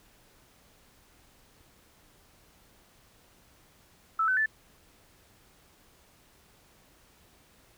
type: tone with pitch steps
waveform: sine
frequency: 1313 / 1517 / 1752.6 Hz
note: E6 / F#6 / A6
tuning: -7 / +43 / -7 cents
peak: -23 dBFS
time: 4.19-4.46 s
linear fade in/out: 5 ms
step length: 90 ms
effects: pink hiss -61 dBFS RMS until 7.77 s